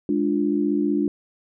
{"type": "chord", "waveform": "sine", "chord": "D diminished", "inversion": "second", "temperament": "equal", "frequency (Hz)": [207.7, 293.7, 349.2], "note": ["Ab3", "D4", "F4"], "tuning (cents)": [0, 0, 0], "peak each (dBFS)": [-25, -21, -25], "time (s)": [0.09, 1.08], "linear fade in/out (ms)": 2, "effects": []}